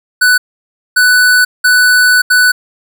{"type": "tone bursts at uneven times", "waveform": "square", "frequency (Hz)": 1491, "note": "F#6", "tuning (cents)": 13, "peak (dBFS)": -6, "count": 4, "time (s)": [[0.21, 0.38], [0.96, 1.45], [1.64, 2.22], [2.3, 2.52]], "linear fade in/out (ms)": 10, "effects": []}